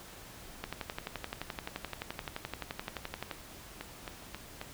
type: two click trains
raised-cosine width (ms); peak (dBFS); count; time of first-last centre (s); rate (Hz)
0.3; -20 / -23; 32 / 4; 0.64-3.312 / 3.81-4.614; 11.6 / 3.73
effects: pink hiss -50 dBFS RMS until 4.73 s